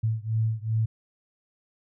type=beating tone pair; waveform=sine; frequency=110 / 112.6 Hz; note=A2 / A2; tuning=0 / +40 cents; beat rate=2.6 Hz; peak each=-26 / -27 dBFS; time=0.03-0.86 s; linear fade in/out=10 ms; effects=none